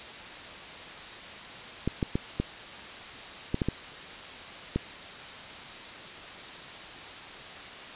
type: clicks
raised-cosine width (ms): 3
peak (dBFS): -13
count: 8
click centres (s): 1.876 / 2.028 / 2.155 / 2.4 / 3.544 / 3.618 / 3.686 / 4.76
effects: white hiss -42 dBFS RMS until 7.95 s + resampled to 8000 Hz